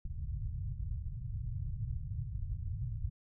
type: low-pass noise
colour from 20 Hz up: white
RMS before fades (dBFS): -38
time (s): 0.05-3.1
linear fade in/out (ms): 5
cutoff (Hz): 130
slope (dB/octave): 48
effects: none